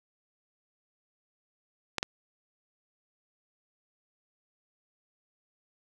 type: clicks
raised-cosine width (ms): 0.2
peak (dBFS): -11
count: 2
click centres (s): 1.983 / 2.029
effects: none